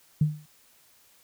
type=tone with exponential decay; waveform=sine; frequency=151.6 Hz; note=D#3; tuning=45 cents flat; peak=-15 dBFS; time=0.21-0.46 s; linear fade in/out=5 ms; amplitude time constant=54 ms; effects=tanh soft clip ceiling -11 dBFS + white hiss -60 dBFS RMS until 1.23 s